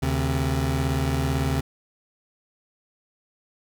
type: tone pair together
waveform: 25% pulse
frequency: 75.69 / 133.4 Hz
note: D#2 / C3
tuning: -47 / +34 cents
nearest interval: minor seventh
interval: 981 cents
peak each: -21 dBFS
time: 0.02-1.61 s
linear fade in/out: 10 ms
effects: none